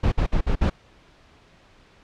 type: noise bursts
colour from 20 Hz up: brown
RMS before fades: -19 dBFS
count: 5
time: 0.03-0.701 s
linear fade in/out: 10 ms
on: 91 ms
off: 54 ms
effects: pink hiss -54 dBFS RMS until 2.03 s + low-pass 4000 Hz 12 dB/octave